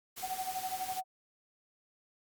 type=noise; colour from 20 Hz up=white; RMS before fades=-43 dBFS; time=0.16-1.01 s; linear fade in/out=20 ms
type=tone with tremolo; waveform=sine; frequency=750 Hz; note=F#5; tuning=23 cents sharp; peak=-32 dBFS; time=0.22-1.04 s; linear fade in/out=20 ms; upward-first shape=sine; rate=12 Hz; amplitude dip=85%
effects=Opus 48 kbps